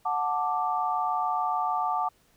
sine chord, D major, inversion first, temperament just, 734.2 / 881 / 1174.7 Hz, F#5 / A5 / D6, -14 / +2 / 0 cents, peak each -29 dBFS, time 0.05-2.09 s, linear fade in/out 10 ms, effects pink hiss -64 dBFS RMS until 2.36 s

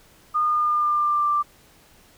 sine tone with pitch glide, 1221 to 1179.4 Hz, D#6 to D6, -33 to +7 cents, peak -18 dBFS, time 0.34-1.43 s, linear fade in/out 20 ms, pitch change -60 cents, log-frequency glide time 0.44-1.29 s, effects pink hiss -54 dBFS RMS until 2.17 s

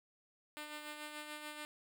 5% pulse tone with tremolo, 300.2 Hz, D4, 38 cents sharp, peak -32 dBFS, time 0.57-1.65 s, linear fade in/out 0 ms, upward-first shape sine, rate 6.9 Hz, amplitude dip 45%, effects none

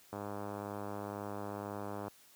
click train, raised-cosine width 1 ms, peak -27 dBFS, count 200, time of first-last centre 0.13-2.081 s, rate 102 Hz, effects white hiss -62 dBFS RMS until 2.35 s + high-pass 80 Hz 12 dB/octave

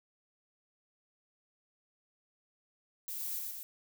violet noise with echo, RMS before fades -40 dBFS, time 3.08-3.39 s, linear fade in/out 0 ms, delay 120 ms, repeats 2, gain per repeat -2 dB, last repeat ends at 3.63 s, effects none

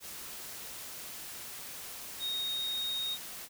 sine tone in noise, 3729 Hz, A#7, in tune, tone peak -32 dBFS, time 2.19-3.18 s, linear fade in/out 50 ms, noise white, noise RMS -44 dBFS, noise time 0-3.49 s, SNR +9 dB, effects none

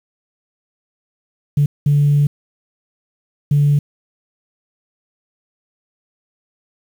sine tone bursts at uneven times, 144.8 Hz, D3, 24 cents flat, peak -9 dBFS, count 3, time 1.57-1.66 / 1.86-2.27 / 3.51-3.79 s, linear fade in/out 5 ms, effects tanh soft clip ceiling -6 dBFS + 7-bit

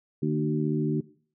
harmonic tone with a mistuned harmonic, 76 Hz, D#2, 40 cents flat, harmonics 2 / 3 / 4 / 5, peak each -27 / -29 / -30 / -31 dBFS, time 0.22-1.01 s, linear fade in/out 10 ms, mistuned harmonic 3, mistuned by +17 cents, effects noise-tail reverb RT60 0.5 s tail -20 dB re dry

